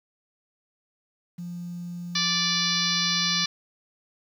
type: tone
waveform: sine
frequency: 174.5 Hz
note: F3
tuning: 1 cent flat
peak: -32 dBFS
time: 1.38-3.45 s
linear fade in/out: 10 ms
type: harmonic tone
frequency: 585 Hz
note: D5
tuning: 7 cents flat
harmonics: 2 / 3 / 4 / 5 / 6 / 7 / 8 / 9 / 10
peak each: -34 / -33 / -33 / -34 / -29 / -28 / -30 / -32 / -34 dBFS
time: 2.15-3.46 s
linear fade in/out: 5 ms
effects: 9-bit